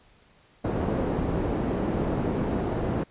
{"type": "low-pass noise", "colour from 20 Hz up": "white", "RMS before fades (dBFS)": -27, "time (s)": [0.64, 3.04], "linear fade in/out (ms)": 10, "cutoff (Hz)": 420, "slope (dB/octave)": 12, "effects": ["pink hiss -59 dBFS RMS until 3.1 s", "resampled to 8000 Hz"]}